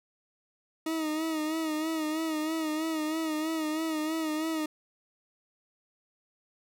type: tone with vibrato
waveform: 40% pulse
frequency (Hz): 314.8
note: D#4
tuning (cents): +20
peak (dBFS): -28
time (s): 0.86-4.66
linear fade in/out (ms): 5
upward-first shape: sine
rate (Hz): 3.1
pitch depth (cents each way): 51
effects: none